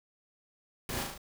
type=noise with echo; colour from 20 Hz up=pink; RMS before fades=-36 dBFS; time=0.89-1.03 s; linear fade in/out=2 ms; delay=37 ms; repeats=4; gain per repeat=-3 dB; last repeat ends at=1.178 s; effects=none